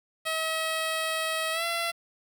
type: tone with pitch glide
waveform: 10% pulse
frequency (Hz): 641 to 677.9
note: E5 to E5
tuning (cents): -49 to +48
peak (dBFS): -19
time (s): 0.25-1.92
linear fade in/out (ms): 20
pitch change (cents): +97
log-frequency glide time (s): 1.52-1.64
effects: 9-bit